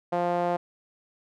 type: tone with band-pass filter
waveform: sawtooth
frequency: 175 Hz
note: F3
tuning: 4 cents sharp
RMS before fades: -26 dBFS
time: 0.12-0.57 s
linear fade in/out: 10 ms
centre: 670 Hz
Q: 2.4
effects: none